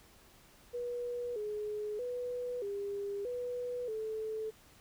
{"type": "tone with pitch steps", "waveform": "sine", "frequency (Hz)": [484.6, 421.2, 492.3, 402.5, 491.4, 437.2], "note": ["B4", "G#4", "B4", "G4", "B4", "A4"], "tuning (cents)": [-33, 24, -6, 46, -9, -11], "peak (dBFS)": -35, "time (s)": [0.73, 4.51], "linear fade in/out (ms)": 20, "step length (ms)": 630, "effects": ["pink hiss -61 dBFS RMS until 4.8 s"]}